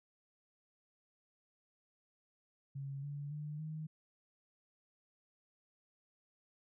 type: tone with pitch steps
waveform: sine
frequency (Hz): 138.1 / 143.8 / 149.73 / 155.91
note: C#3 / D3 / D3 / D#3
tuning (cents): -6 / -36 / +34 / +4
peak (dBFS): -40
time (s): 2.75-3.87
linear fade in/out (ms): 10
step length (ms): 280
effects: none